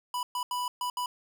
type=tone bursts at uneven times; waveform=square; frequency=987.8 Hz; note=B5; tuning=in tune; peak=-30 dBFS; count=5; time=0.14-0.23 / 0.35-0.43 / 0.51-0.68 / 0.81-0.9 / 0.97-1.06 s; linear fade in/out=2 ms; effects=none